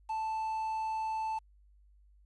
triangle tone with quantisation, 880 Hz, A5, in tune, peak -30 dBFS, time 0.09-1.39 s, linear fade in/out 10 ms, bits 9, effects added 50 Hz sine -59 dBFS peak until 2.25 s + resampled to 24000 Hz

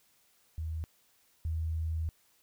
sine tone pair in turn, 79.9 / 80.41 Hz, D#2 / E2, +47 / -42 cents, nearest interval unison, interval 11 cents, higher second, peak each -33 / -30 dBFS, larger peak second, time 0.58-0.84 / 1.45-2.09 s, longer second, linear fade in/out 0 ms, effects white hiss -68 dBFS RMS until 2.42 s

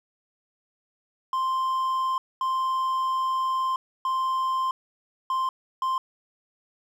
triangle tone bursts at uneven times, 1046.5 Hz, C6, in tune, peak -21 dBFS, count 5, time 1.33-2.18 / 2.41-3.76 / 4.05-4.71 / 5.3-5.49 / 5.82-5.98 s, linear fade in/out 2 ms, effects none

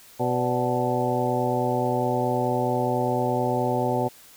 harmonic tone with a mistuned harmonic, 124.5 Hz, B2, 14 cents sharp, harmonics 1 / 2 / 3 / 4 / 5 / 6 / 7, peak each -29 / -29 / -29 / -29 / -29 / -29 / -29 dBFS, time 0.19-4.09 s, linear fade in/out 20 ms, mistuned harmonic 5, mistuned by -100 cents, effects white hiss -50 dBFS RMS until 4.36 s

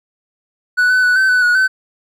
triangle tone with pitch steps, 1480 / 1506 / 1481 / 1538 / 1496 / 1457 / 1526 Hz, F#6 / F#6 / F#6 / G6 / F#6 / F#6 / G6, 0 / +30 / +1 / -33 / +19 / -27 / -47 cents, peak -8 dBFS, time 0.77-1.68 s, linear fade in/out 20 ms, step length 130 ms, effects none

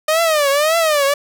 sawtooth tone with vibrato, 609 Hz, D#5, 37 cents flat, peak -9 dBFS, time 0.08-1.14 s, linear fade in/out 5 ms, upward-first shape triangle, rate 1.8 Hz, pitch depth 190 cents each way, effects none

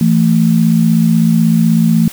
sine tone pair together, 166.7 / 222.9 Hz, E3 / A3, +20 / +23 cents, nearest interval perfect fourth, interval 503 cents, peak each -10 dBFS, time 0.01-2.08 s, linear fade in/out 2 ms, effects white hiss -32 dBFS RMS until 2.12 s

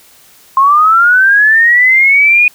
sine linear sweep, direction up, 1057 to 2477 Hz, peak -4 dBFS, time 0.57-2.48 s, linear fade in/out 2 ms, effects white hiss -43 dBFS RMS until 2.54 s

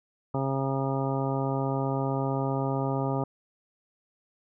harmonic tone, 135.4 Hz, C#3, 40 cents flat, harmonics 1 / 2 / 3 / 4 / 5 / 6 / 7 / 9, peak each -29 / -32 / -34 / -35 / -36 / -37 / -37 / -39 dBFS, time 0.34-3.24 s, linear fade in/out 5 ms, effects none

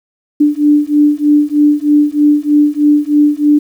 sine beating tone pair, 293.7 / 296.9 Hz, D4 / D4, 0 / +19 cents, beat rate 3.2 Hz, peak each -10 dBFS, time 0.4-3.59 s, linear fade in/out 10 ms, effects 7-bit

